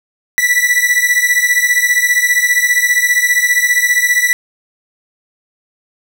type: beating tone pair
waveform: 45% pulse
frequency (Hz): 1954 / 1969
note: B6 / B6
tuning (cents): -19 / -6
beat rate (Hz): 15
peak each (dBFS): -13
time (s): 0.38-4.33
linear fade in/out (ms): 0
effects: none